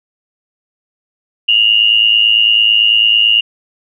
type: tone pair together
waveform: sine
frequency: 2794 / 2903 Hz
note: F7 / F#7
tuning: 0 / -34 cents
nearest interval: minor second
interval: 66 cents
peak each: -10 dBFS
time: 1.48-3.41 s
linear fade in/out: 10 ms
effects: none

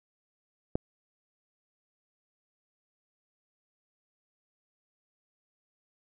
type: click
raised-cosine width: 2 ms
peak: -14 dBFS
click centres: 0.755 s
effects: none

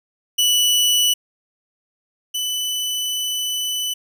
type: tone pair in turn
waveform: sawtooth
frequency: 2960 / 2991 Hz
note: F#7 / F#7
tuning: 0 / +18 cents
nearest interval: unison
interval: 18 cents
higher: second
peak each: -11 / -18 dBFS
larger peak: first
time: 0.38-1.14 / 2.34-3.94 s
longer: second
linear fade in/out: 10 ms
effects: none

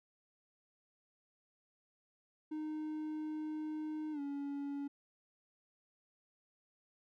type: tone with pitch glide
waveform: triangle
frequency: 308.3 to 282.7 Hz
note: D#4 to C#4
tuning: -16 to +34 cents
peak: -36 dBFS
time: 2.51-4.88 s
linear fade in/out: 10 ms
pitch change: -150 cents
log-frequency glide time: 4.12-4.2 s
effects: none

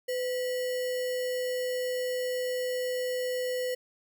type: tone with sample-and-hold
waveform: sine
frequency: 504 Hz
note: B4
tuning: 35 cents sharp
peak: -28 dBFS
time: 0.08-3.75 s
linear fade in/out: 10 ms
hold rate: 2450 Hz
effects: none

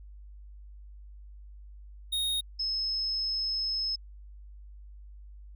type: tone pair in turn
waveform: square / sine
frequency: 3729 / 5185 Hz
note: A#7 / E8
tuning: 0 / -29 cents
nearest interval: tritone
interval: 571 cents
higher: second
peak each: -28 dBFS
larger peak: neither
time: 2.12-2.41 / 2.59-3.96 s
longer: second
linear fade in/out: 10 ms
effects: added 50 Hz sine -45 dBFS peak until 5.55 s

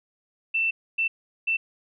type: tone bursts at uneven times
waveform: sine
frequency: 2674 Hz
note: E7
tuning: 24 cents sharp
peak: -21 dBFS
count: 3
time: 0.54-0.71 / 0.98-1.08 / 1.47-1.57 s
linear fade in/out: 10 ms
effects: none

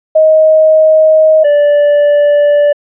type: tone pair in turn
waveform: sine / triangle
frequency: 628 / 583.7 Hz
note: D#5 / D5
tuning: +16 / -11 cents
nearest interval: minor second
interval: 127 cents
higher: first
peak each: -3 dBFS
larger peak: neither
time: 0.15-1.44 / 1.44-2.73 s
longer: neither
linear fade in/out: 10 ms
effects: resampled to 8000 Hz

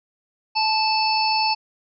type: harmonic tone with a mistuned harmonic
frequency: 876 Hz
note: A5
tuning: 8 cents flat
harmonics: 1 / 3 / 5 / 6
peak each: -20 / -26 / -24 / -27 dBFS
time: 0.55-1.55 s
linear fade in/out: 20 ms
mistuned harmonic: 5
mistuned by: +27 cents
effects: none

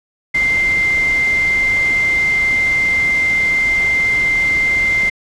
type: tone in noise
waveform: sine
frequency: 2091 Hz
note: C7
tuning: 2 cents flat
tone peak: -12 dBFS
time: 0.34-5.1 s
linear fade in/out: 10 ms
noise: pink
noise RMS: -28 dBFS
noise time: 0.34-5.1 s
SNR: +13 dB
effects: low-pass 7000 Hz 12 dB/octave

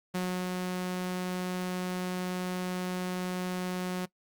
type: tone with ADSR envelope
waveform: sawtooth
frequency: 182.1 Hz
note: F#3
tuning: 27 cents flat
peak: -25 dBFS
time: 0.14-4.06 s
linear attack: 11 ms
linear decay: 320 ms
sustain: -2 dB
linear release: 12 ms
effects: noise-tail reverb RT60 0.1 s tail -21 dB re dry + Opus 48 kbps

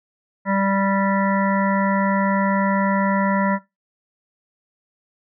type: harmonic tone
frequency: 196 Hz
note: G3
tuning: in tune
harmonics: 1 / 3 / 5 / 7 / 9 / 10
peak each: -20 / -24 / -24 / -29 / -30 / -30 dBFS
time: 0.45-3.59 s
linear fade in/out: 50 ms
effects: noise-tail reverb RT60 0.2 s tail -17 dB re dry

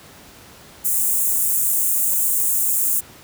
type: high-pass noise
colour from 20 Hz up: white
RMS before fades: -19 dBFS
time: 0.84-3.01 s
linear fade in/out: 20 ms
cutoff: 7200 Hz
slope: 48 dB/octave
effects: pink hiss -44 dBFS RMS until 3.23 s + high-pass 60 Hz 12 dB/octave

